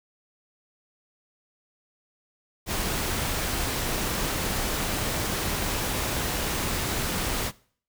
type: noise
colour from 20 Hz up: pink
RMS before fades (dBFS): -28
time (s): 2.66-7.52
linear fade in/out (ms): 50
effects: noise-tail reverb RT60 0.5 s tail -21 dB re dry